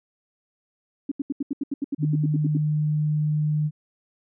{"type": "tone bursts", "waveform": "sine", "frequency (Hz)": 279.9, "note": "C#4", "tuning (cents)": 17, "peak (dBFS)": -22, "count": 15, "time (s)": [1.09, 2.572], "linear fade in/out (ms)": 5, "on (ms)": 26, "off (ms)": 78}
{"type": "tone", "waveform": "sine", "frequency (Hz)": 151.5, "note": "D#3", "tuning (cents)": -46, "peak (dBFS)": -20, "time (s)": [1.98, 3.71], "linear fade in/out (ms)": 50}
{"effects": []}